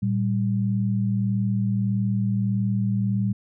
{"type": "tone pair together", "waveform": "sine", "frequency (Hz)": [114.37, 196], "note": ["A#2", "G3"], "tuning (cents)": [-33, 0], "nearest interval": "major sixth", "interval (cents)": 933, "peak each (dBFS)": -23, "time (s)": [0.02, 3.33], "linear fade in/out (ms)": 10, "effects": []}